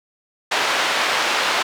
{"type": "band-pass noise", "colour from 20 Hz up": "pink", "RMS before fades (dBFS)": -20, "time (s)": [0.51, 1.63], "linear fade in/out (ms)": 10, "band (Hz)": [720, 4100], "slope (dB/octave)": 12, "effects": []}